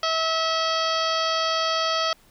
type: harmonic tone with a mistuned harmonic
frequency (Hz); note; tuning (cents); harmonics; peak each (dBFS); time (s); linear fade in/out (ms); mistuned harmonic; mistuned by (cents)
648; E5; -30; 1 / 2 / 3 / 4 / 5 / 6 / 7 / 8 / 9; -27 / -25 / -33 / -36 / -29 / -39 / -30 / -34 / -40; 0.03-2.13; 2; 6; -21
effects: pink hiss -57 dBFS RMS until 2.3 s